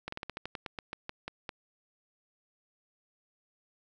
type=slowing click train; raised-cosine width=0.3 ms; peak=-21 dBFS; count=14; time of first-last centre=0.08-1.492 s; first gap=44 ms; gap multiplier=1.14; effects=none